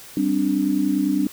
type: chord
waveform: sine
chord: G suspended fourth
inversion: none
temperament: equal with one note detuned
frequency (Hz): 196 / 263.7 / 293.7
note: G3 / C4 / D4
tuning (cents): 0 / +14 / 0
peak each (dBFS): -24 / -23 / -20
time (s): 0.17-1.27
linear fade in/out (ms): 2
effects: white hiss -42 dBFS RMS until 1.32 s